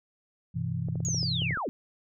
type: chord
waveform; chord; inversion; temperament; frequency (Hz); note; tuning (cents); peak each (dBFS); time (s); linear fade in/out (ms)
sine; E minor; first; equal with one note detuned; 98 / 126.14 / 164.81; G2 / B2 / E3; 0 / +37 / 0; -35 / -32 / -32; 0.54-1.55; 20
type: clicks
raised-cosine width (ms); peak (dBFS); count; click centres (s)
2; -27; 9; 0.886 / 0.956 / 1.004 / 1.086 / 1.146 / 1.23 / 1.42 / 1.508 / 1.573
type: linear sweep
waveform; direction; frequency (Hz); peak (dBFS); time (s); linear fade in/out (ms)
sine; down; 6850 to 181.5; -29; 1.05-1.69; 0
effects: none